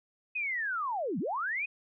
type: linear two-way sweep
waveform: sine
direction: down then up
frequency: 2549 to 151.9 to 2549 Hz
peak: -30 dBFS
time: 0.35-1.66 s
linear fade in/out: 10 ms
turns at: 1.19 s
effects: none